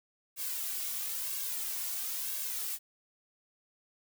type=noise with flanger; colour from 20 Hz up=blue; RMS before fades=-36 dBFS; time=0.36-2.79 s; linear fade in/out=50 ms; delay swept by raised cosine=1.8 to 2.76 ms; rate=1 Hz; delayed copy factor=+0.65; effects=none